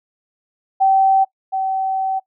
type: tone pair in turn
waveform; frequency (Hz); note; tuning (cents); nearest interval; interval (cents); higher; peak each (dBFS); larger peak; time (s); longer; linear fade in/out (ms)
sine; 772 / 766.2; G5 / G5; -27 / -40; unison; 13; first; -10 / -17; first; 0.8-1.25 / 1.52-2.2; second; 20
effects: noise-tail reverb RT60 0.1 s tail -22 dB re dry